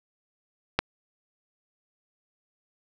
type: click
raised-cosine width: 0.3 ms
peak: -5 dBFS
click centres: 0.79 s
effects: none